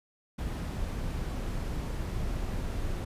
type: noise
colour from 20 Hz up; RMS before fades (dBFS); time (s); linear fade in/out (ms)
brown; -33; 0.38-3.05; 10
effects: resampled to 32000 Hz